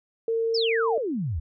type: tone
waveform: sine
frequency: 454.8 Hz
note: A#4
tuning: 43 cents flat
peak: -22 dBFS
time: 0.28-0.98 s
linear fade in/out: 2 ms
type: exponential sweep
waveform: sine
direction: down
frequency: 5588 to 69 Hz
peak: -25 dBFS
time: 0.54-1.4 s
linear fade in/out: 10 ms
effects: none